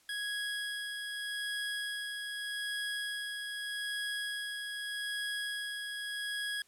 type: tone with tremolo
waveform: 25% pulse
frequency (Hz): 1661.2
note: G#6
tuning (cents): 0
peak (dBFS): -30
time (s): 0.09-6.62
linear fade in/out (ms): 2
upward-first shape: sine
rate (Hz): 0.82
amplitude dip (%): 35
effects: white hiss -66 dBFS RMS until 6.67 s + low-pass 11000 Hz 12 dB/octave